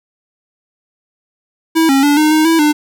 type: tone with pitch steps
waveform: square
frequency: 324.5 / 272.1 / 289.6 / 306.5 / 311.2 / 327.8 / 299.4 Hz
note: E4 / C#4 / D4 / D#4 / D#4 / E4 / D4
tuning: -27 / -32 / -24 / -26 / 0 / -10 / +33 cents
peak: -9 dBFS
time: 1.75-2.73 s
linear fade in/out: 20 ms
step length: 140 ms
effects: none